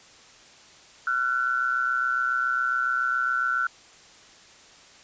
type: tone pair together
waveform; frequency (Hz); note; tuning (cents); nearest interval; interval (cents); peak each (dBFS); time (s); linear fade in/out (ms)
sine; 1364 / 1491.2; F6 / F#6; -41 / +13; major second; 154; -25; 1.07-3.67; 2
effects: white hiss -51 dBFS RMS until 5.03 s + resampled to 16000 Hz